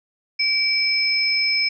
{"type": "tone pair together", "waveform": "sine", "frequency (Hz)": [2310, 5186], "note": ["D7", "E8"], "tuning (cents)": [-29, -29], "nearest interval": "octave + major second", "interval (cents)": 1400, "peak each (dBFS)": -20, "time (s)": [0.39, 1.69], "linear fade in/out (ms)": 10, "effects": []}